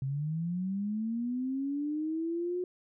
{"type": "linear sweep", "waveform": "sine", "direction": "up", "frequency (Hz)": [130.9, 364.2], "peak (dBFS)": -30, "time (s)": [0.02, 2.64], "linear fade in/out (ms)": 2, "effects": []}